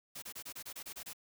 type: noise bursts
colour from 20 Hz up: white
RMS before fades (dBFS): -45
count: 10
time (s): 0.15-1.133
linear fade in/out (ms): 10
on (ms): 74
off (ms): 27
effects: none